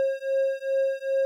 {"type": "beating tone pair", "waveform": "triangle", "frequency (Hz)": [538, 540.5], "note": ["C5", "C#5"], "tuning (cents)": [48, -44], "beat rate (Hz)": 2.5, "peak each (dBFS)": -24, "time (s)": [0, 1.25], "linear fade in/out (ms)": 0, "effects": []}